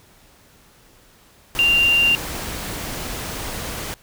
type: tone in noise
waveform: sine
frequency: 2782 Hz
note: F7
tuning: 7 cents flat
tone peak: -13 dBFS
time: 1.59-2.15 s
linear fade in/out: 0 ms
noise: pink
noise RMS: -29 dBFS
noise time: 1.55-3.94 s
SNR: +13 dB
effects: pink hiss -52 dBFS RMS until 4.02 s